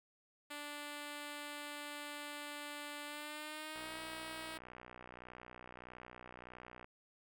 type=tone with pitch glide; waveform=5% pulse; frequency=292.9 to 319.4 Hz; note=D4 to D#4; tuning=-5 to +45 cents; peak=-33 dBFS; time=0.5-4.58 s; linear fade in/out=10 ms; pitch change=+150 cents; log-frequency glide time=3.06-4 s
type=click train; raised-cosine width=0.5 ms; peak=-36 dBFS; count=191; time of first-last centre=3.76-6.844 s; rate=61.6 Hz
effects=none